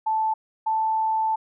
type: tone pair in turn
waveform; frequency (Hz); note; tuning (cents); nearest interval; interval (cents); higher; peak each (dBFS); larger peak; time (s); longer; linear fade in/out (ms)
sine; 877 / 880.7; A5 / A5; -6 / +1; unison; 7; second; -20; neither; 0.06-0.34 / 0.66-1.36; second; 10
effects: none